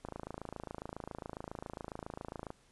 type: click train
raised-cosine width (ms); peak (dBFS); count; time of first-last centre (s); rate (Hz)
1; -27; 68; 0.05-2.504; 27.3
effects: pink hiss -67 dBFS RMS until 2.71 s + resampled to 24000 Hz